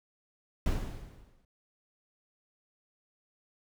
brown noise with exponential decay, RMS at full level -27 dBFS, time 0.66-1.45 s, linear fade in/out 2 ms, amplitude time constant 170 ms, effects none

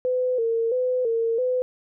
sine tone with vibrato, 480.5 Hz, B4, 48 cents flat, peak -20 dBFS, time 0.05-1.62 s, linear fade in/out 0 ms, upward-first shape square, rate 1.5 Hz, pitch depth 86 cents each way, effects none

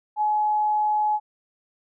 sine tone, 847 Hz, G#5, 34 cents sharp, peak -19 dBFS, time 0.16-1.2 s, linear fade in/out 50 ms, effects none

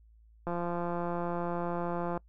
click train, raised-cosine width 1 ms, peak -21 dBFS, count 296, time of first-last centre 0.47-2.175 s, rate 173 Hz, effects noise-tail reverb RT60 0.1 s tail -25 dB re dry + added 55 Hz sine -56 dBFS peak until 2.28 s

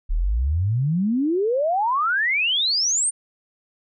sine exponential sweep, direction up, 34.87 to 9100 Hz, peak -18 dBFS, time 0.09-3.11 s, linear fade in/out 20 ms, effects none

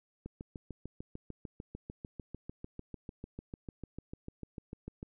click train, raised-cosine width 3 ms, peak -29 dBFS, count 33, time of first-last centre 0.26-5.029 s, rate 6.71 Hz, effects none

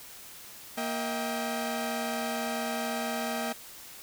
sawtooth tone cluster, 233.8 / 637 / 787 Hz, A#3 / D#5 / G5, +5 / +41 / +7 cents, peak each -30 / -31 / -32 dBFS, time 0.77-3.53 s, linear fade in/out 10 ms, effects white hiss -47 dBFS RMS until 4.02 s

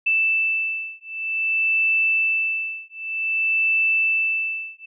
sine beating tone pair, 2646 / 2646.53 Hz, E7 / E7, +6 / +6 cents, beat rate 0.53 Hz, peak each -22 / -22 dBFS, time 0.06-4.86 s, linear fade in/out 10 ms, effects none

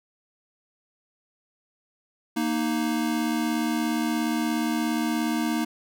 square tone pair together, 233.1 / 310.1 Hz, A#3 / D#4, 0 / -6 cents, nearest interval perfect fourth, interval 494 cents, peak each -27 dBFS, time 2.36-5.65 s, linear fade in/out 10 ms, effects none

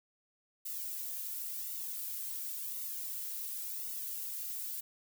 violet noise with flanger, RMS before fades -40 dBFS, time 0.65-4.81 s, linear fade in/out 10 ms, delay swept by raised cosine 1.2 to 2.7 ms, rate 0.93 Hz, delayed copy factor -1, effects none

